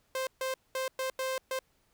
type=tone bursts at uneven times; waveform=sawtooth; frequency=523.3 Hz; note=C5; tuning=in tune; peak=-27 dBFS; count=6; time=0.15-0.27 / 0.41-0.54 / 0.75-0.88 / 0.99-1.1 / 1.19-1.38 / 1.51-1.59 s; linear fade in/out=2 ms; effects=pink hiss -71 dBFS RMS until 1.93 s